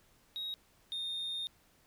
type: tone pair in turn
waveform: sine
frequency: 3787 / 3664 Hz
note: A#7 / A#7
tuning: +27 / -31 cents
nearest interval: minor second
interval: 58 cents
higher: first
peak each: -35 / -33 dBFS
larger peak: second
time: 0.36-0.54 / 0.92-1.47 s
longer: second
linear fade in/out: 0 ms
effects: tanh soft clip ceiling -34 dBFS + pink hiss -67 dBFS RMS until 1.86 s